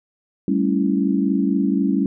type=chord; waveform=sine; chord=A dominant seventh; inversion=third; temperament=equal; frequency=196 / 220 / 277.2 / 329.6 Hz; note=G3 / A3 / C#4 / E4; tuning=0 / 0 / 0 / 0 cents; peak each=-20 / -24 / -20 / -25 dBFS; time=0.48-2.06 s; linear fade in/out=2 ms; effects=none